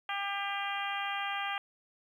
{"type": "harmonic tone", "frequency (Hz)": 399.2, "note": "G4", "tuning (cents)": 32, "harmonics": [2, 3, 4, 5, 6, 7, 8], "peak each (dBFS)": [-37, -39, -40, -41, -42, -42, -43], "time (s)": [0.09, 1.58], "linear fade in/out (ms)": 2, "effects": ["11-bit"]}